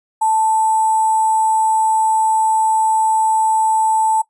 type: tone with sample-and-hold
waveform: sine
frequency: 880 Hz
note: A5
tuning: in tune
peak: -12 dBFS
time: 0.21-4.22 s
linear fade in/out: 10 ms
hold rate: 8820 Hz
effects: noise-tail reverb RT60 0.1 s tail -18 dB re dry + resampled to 22050 Hz